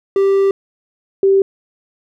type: tone pair in turn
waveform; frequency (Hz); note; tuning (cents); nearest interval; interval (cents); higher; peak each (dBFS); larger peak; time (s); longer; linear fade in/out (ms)
triangle / sine; 392 / 389.8; G4 / G4; 0 / -10; unison; 10; first; -8; neither; 0.16-0.51 / 1.23-1.42; first; 2
effects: none